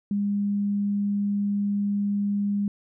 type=tone; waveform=sine; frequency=202.8 Hz; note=G#3; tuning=41 cents flat; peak=-22 dBFS; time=0.11-2.68 s; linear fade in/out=2 ms; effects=none